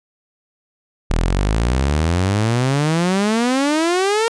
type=exponential sweep; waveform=sawtooth; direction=up; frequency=38.36 to 466.2 Hz; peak=-11 dBFS; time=1.1-4.28 s; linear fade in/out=0 ms; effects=resampled to 22050 Hz